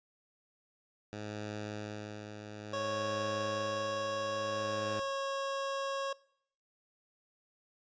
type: tone with tremolo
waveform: 10% pulse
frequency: 105.4 Hz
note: G#2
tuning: 26 cents sharp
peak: -30 dBFS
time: 1.13-5 s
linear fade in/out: 0 ms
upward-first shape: sine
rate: 0.58 Hz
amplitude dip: 50%
type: tone with pitch glide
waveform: 25% pulse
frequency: 552 to 547.9 Hz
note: C#5 to C#5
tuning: -7 to -20 cents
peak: -30 dBFS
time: 2.73-6.13 s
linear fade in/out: 5 ms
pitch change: -13 cents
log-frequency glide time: 4.53-5 s
effects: noise-tail reverb RT60 0.7 s tail -23 dB re dry + resampled to 16000 Hz